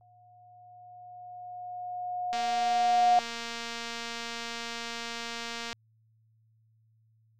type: tone with exponential growth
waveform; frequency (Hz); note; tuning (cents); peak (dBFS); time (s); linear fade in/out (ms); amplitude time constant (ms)
sine; 721; F#5; -45; -18; 0.01-3.19; 1; 690
type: click train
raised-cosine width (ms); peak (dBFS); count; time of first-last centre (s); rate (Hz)
0.2; -20; 793; 2.33-5.729; 233
effects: added 111 Hz sine -63 dBFS peak until 7.39 s